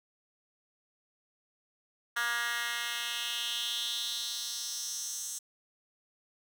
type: tone with high-pass filter sweep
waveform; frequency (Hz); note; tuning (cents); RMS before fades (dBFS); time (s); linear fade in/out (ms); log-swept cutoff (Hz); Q
10% pulse; 236.7; A#3; +27; -35; 2.16-5.39; 10; 1600 to 7000; 3.1
effects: none